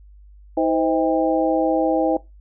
harmonic tone with a mistuned harmonic, 160 Hz, D#3, 49 cents sharp, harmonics 2 / 3 / 4 / 5, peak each -20 / -22 / -23 / -24 dBFS, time 0.57-2.17 s, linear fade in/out 5 ms, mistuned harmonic 3, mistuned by +120 cents, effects noise-tail reverb RT60 0.2 s tail -18 dB re dry + added 50 Hz sine -43 dBFS peak until 2.4 s

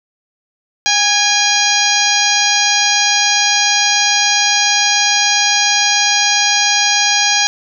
harmonic tone with a mistuned harmonic, 813 Hz, G#5, 37 cents flat, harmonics 1 / 2 / 3 / 4 / 5 / 6 / 7 / 8, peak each -19 / -19 / -19 / -19 / -19 / -19 / -19 / -19 dBFS, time 0.86-7.47 s, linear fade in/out 0 ms, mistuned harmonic 2, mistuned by +39 cents, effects none

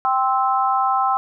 sine chord, C major, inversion second, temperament equal with one note detuned, 784 / 1046.5 / 1309.4 Hz, G5 / C6 / E6, 0 / 0 / -12 cents, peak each -19 / -21 / -21 dBFS, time 0.05-1.17 s, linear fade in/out 0 ms, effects none

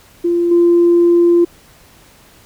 sine tone with level steps, 344.8 Hz, F4, 22 cents flat, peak -11 / -6 dBFS, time 0.24-1.45 s, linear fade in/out 10 ms, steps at 0.51 s, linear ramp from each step 5 ms, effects tanh soft clip ceiling -3 dBFS + pink hiss -46 dBFS RMS until 2.45 s

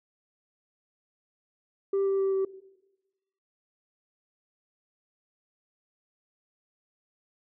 sine tone with pitch steps, 392.8 / 390.3 / 387.8 / 385.4 Hz, G4 / G4 / G4 / G4, +4 / -8 / -19 / -29 cents, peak -21 dBFS, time 1.93-2.45 s, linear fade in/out 5 ms, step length 130 ms, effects noise-tail reverb RT60 1.0 s tail -17 dB re dry + tanh soft clip ceiling -22 dBFS

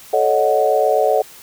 sine chord, D# half-diminished seventh, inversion second, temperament equal with one note detuned, 435.7 / 554.4 / 622.3 / 740 Hz, A4 / C#5 / D#5 / F#5, -17 / 0 / 0 / 0 cents, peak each -18 dBFS, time 0.13-1.22 s, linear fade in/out 5 ms, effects white hiss -41 dBFS RMS until 1.42 s

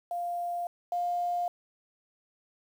sine tone pair in turn, 698.5 / 704.2 Hz, F5 / F5, 0 / +14 cents, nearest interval unison, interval 14 cents, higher second, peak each -30 / -27 dBFS, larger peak second, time 0.11-0.67 / 0.92-1.48 s, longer neither, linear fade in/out 2 ms, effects 9-bit

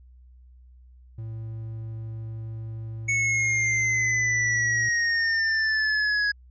triangle tone with pitch glide, 111.7 to 114.31 Hz, A2 to A#2, +27 to -33 cents, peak -30 dBFS, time 1.18-4.89 s, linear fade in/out 5 ms, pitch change +40 cents, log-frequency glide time 2.97-3.76 s
square exponential sweep, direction down, 2217 to 1661.2 Hz, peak -22 dBFS, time 3.08-6.32 s, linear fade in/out 10 ms
effects added 62 Hz sine -48 dBFS peak until 6.5 s + resampled to 16000 Hz

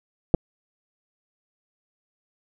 clicks, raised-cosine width 2 ms, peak -4 dBFS, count 2, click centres 0.341 / 0.347 s, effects none

